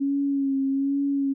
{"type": "tone with vibrato", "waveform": "sine", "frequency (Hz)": 275.5, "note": "C#4", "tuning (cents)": -11, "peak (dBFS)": -21, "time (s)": [0, 1.34], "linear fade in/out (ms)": 20, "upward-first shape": "sine", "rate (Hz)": 1.2, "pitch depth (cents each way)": 33, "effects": []}